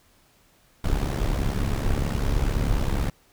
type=noise with amplitude modulation; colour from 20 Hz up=brown; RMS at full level=-20 dBFS; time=0.84-3.1 s; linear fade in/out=5 ms; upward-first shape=sine; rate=69.6 Hz; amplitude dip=75%; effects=pink hiss -60 dBFS RMS until 3.32 s